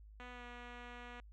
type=tone with pitch glide; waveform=5% pulse; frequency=246.9 to 242.5 Hz; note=B3 to B3; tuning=0 to -31 cents; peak=-37 dBFS; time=0.2-1.2 s; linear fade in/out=0 ms; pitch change=-31 cents; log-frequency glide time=0.31-0.44 s; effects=added 52 Hz sine -54 dBFS peak until 1.32 s + low-pass 3000 Hz 12 dB/octave